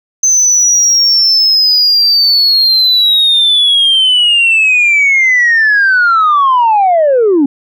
sine linear sweep, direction down, 6200 to 262.8 Hz, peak -4 dBFS, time 0.23-7.46 s, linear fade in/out 5 ms, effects tanh soft clip ceiling -3 dBFS

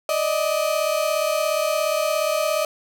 35% pulse tone pair together, 592.9 / 630 Hz, D5 / D#5, +16 / +21 cents, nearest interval minor second, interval 105 cents, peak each -22 / -20 dBFS, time 0.09-2.65 s, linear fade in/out 2 ms, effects none

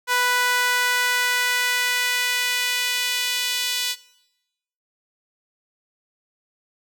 sawtooth tone with high-pass filter sweep, 493.9 Hz, B4, in tune, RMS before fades -22 dBFS, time 0.07-3.96 s, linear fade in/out 50 ms, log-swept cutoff 1200 to 3300 Hz, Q 1.5, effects noise-tail reverb RT60 0.9 s tail -20 dB re dry

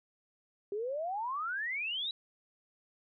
sine exponential sweep, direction up, 392 to 3951 Hz, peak -33 dBFS, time 0.72-2.11 s, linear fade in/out 2 ms, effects none

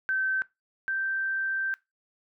sine tone pair in turn, 1544 / 1563.7 Hz, G6 / G6, -27 / -5 cents, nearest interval unison, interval 22 cents, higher second, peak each -24 / -26 dBFS, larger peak first, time 0.09-0.42 / 0.88-1.74 s, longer second, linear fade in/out 0 ms, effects noise-tail reverb RT60 0.2 s tail -20 dB re dry

